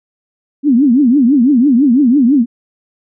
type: tone with vibrato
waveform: sine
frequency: 261.6 Hz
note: C4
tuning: in tune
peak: -6 dBFS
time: 0.63-2.46 s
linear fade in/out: 50 ms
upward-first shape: triangle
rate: 6 Hz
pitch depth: 280 cents each way
effects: none